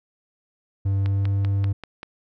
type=tone with pitch glide; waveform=triangle; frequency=98 to 98.97 Hz; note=G2 to G2; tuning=0 to +17 cents; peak=-17 dBFS; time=0.85-1.73 s; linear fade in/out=10 ms; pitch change=+17 cents; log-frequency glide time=0.97-1.29 s
type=click train; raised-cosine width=0.3 ms; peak=-19 dBFS; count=6; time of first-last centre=1.06-2.031 s; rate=5.15 Hz
effects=none